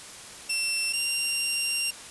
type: tone pair in turn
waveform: 15% pulse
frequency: 2700 / 2774 Hz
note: E7 / F7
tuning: +41 / -12 cents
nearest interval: unison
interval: 47 cents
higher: second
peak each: -18 dBFS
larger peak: neither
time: 0.49-0.93 / 0.93-1.91 s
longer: second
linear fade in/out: 10 ms
effects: white hiss -43 dBFS RMS until 2.1 s + resampled to 24000 Hz